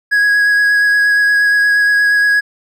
triangle tone with vibrato, 1661.2 Hz, G#6, in tune, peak -7 dBFS, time 0.11-2.41 s, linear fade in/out 20 ms, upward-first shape sine, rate 8.5 Hz, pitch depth 12 cents each way, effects none

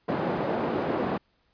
white band-pass noise, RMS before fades -28 dBFS, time 0.08-1.18 s, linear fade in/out 10 ms, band 170 to 590 Hz, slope 12 dB/octave, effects pink hiss -69 dBFS RMS until 1.53 s + resampled to 11025 Hz

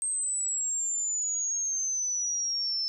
sine exponential sweep, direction down, 8390 to 5274 Hz, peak -27 dBFS, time 0.02-2.88 s, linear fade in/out 0 ms, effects none

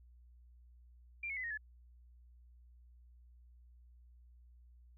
sine tone with pitch steps, 2374 / 2190 / 2019 / 1862.6 / 1717.9 Hz, D7 / C#7 / B6 / A#6 / A6, +18 / -22 / +38 / -2 / -42 cents, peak -38 dBFS, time 1.23-1.575 s, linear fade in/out 5 ms, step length 69 ms, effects added 60 Hz sine -58 dBFS peak until 4.97 s

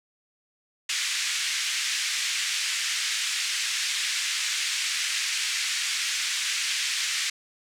pink band-pass noise, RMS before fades -28 dBFS, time 0.89-7.3 s, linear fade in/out 5 ms, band 1900 to 8100 Hz, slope 24 dB/octave, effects none

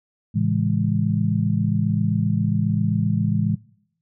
sine chord, A major seventh, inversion none, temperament just, 110 / 137.5 / 165 / 206.2 Hz, A2 / C#3 / E3 / G#3, 0 / -14 / +2 / -12 cents, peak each -22 / -27 / -23 / -23 dBFS, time 0.34-3.56 s, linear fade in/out 20 ms, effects noise-tail reverb RT60 0.7 s tail -22 dB re dry

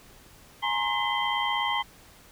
sine tone cluster, 839 / 935 / 1063 / 2034 / 3145 Hz, G#5 / A#5 / C6 / C7 / G7, +17 / +5 / +27 / -50 / +5 cents, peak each -31 dBFS, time 0.62-1.83 s, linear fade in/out 20 ms, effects pink hiss -53 dBFS RMS until 2.31 s

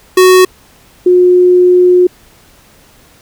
square / sine tone pair in turn, 370 / 360.3 Hz, F#4 / F#4, 0 / -46 cents, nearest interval unison, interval 46 cents, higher first, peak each -3 dBFS, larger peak neither, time 0.17-0.45 / 1.06-2.07 s, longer second, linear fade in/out 5 ms, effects pink hiss -44 dBFS RMS until 3.21 s

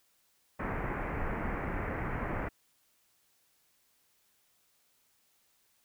pink low-pass noise, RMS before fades -35 dBFS, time 0.59-2.49 s, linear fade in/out 10 ms, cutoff 2200 Hz, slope 48 dB/octave, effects white hiss -71 dBFS RMS until 5.84 s

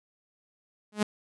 sawtooth tone with exponential growth, 210 Hz, G#3, 19 cents sharp, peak -16 dBFS, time 0.92-1.03 s, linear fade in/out 5 ms, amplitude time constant 22 ms, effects resampled to 24000 Hz

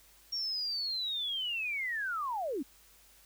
sine linear sweep, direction down, 5588 to 237.1 Hz, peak -32 dBFS, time 0.32-2.63 s, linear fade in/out 10 ms, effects added 50 Hz sine -67 dBFS peak until 3.25 s + white hiss -61 dBFS RMS until 3.25 s

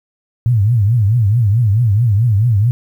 sine tone with vibrato, 110 Hz, A2, in tune, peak -9 dBFS, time 0.46-2.71 s, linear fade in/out 0 ms, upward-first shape triangle, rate 4.6 Hz, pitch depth 250 cents each way, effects 8-bit

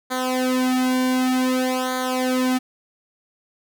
sawtooth tone with flanger, 255.7 Hz, C4, 40 cents flat, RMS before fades -21 dBFS, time 0.1-2.59 s, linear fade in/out 20 ms, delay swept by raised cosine 0.37 to 2.37 ms, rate 0.54 Hz, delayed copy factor -0.95, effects none

